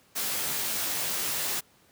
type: noise with comb filter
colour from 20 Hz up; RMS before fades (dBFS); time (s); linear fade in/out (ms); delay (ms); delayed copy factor
white; -30; 0.15-1.61; 20; 16; -0.65
effects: pink hiss -61 dBFS RMS until 1.91 s + high-pass 100 Hz 12 dB/octave